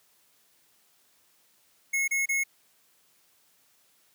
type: tone bursts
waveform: square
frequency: 2175 Hz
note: C#7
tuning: 33 cents flat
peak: -25 dBFS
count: 3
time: 1.93-2.438 s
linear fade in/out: 10 ms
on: 150 ms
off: 29 ms
effects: white hiss -65 dBFS RMS until 4.14 s + high-pass 100 Hz 12 dB/octave